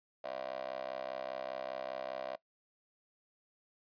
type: tone with high-pass filter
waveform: 15% pulse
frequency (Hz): 65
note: C2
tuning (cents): -11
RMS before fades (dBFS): -41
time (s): 0.24-2.36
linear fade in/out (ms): 5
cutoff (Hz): 610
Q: 4.7
effects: noise-tail reverb RT60 0.1 s tail -20 dB re dry + resampled to 11025 Hz